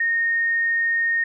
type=tone; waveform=sine; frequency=1847 Hz; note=A#6; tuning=16 cents flat; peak=-18 dBFS; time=0-1.24 s; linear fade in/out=5 ms; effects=none